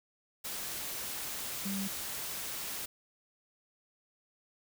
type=tone in noise; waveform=sine; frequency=196 Hz; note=G3; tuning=in tune; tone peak=-34 dBFS; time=1.65-1.88 s; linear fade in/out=10 ms; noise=white; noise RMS=-39 dBFS; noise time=0.44-2.86 s; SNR=+2 dB; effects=none